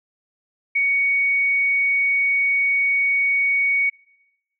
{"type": "tone", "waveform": "sine", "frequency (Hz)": 2235, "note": "C#7", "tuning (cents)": 14, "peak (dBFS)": -16, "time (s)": [0.75, 3.9], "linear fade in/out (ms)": 10, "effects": ["noise-tail reverb RT60 0.9 s tail -24 dB re dry"]}